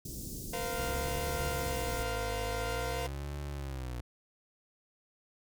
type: band-stop noise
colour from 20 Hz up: pink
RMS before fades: -41 dBFS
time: 0.05-2.03 s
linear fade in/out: 5 ms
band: 370 to 5500 Hz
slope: 24 dB/octave
type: chord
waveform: sawtooth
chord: Bb suspended second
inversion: none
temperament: equal with one note detuned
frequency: 466.2 / 511.3 / 698.5 Hz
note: Bb4 / C5 / F5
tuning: 0 / -40 / 0 cents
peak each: -35 dBFS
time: 0.53-3.07 s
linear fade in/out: 5 ms
type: tone with vibrato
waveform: 30% pulse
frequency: 61.74 Hz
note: B1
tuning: in tune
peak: -34 dBFS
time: 0.78-4.01 s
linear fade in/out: 5 ms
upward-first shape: sine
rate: 0.48 Hz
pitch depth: 270 cents each way
effects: none